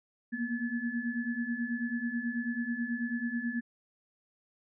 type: tone cluster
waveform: sine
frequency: 231.8 / 241 / 1724 Hz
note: A#3 / B3 / A6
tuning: -10 / -42 / -36 cents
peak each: -35 / -34 / -38 dBFS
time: 0.32-3.61 s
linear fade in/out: 20 ms
effects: none